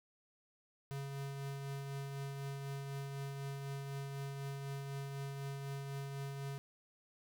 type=tone with tremolo; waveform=square; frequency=138.59 Hz; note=C#3; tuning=in tune; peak=-40 dBFS; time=0.91-6.58 s; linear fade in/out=0 ms; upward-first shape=triangle; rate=4 Hz; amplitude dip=35%; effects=none